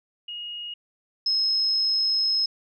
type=tone pair in turn; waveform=sine; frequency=2873 / 5164 Hz; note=F7 / E8; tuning=+48 / -37 cents; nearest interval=minor seventh; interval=1015 cents; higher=second; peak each=-32 / -20 dBFS; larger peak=second; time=0.28-0.74 / 1.26-2.46 s; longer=second; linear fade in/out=5 ms; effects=none